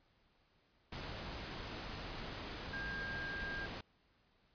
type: tone in noise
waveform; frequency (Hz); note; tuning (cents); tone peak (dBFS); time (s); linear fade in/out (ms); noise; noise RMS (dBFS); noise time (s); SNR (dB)
sine; 1606; G6; +41; -41; 2.73-3.66; 5; pink; -45; 0.92-3.81; +1
effects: pink hiss -73 dBFS RMS until 4.54 s + resampled to 11025 Hz